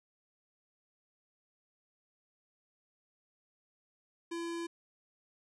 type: tone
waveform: square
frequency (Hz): 337.8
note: E4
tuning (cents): +42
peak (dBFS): -37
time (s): 4.31-4.67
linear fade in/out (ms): 10
effects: resampled to 22050 Hz + 12-bit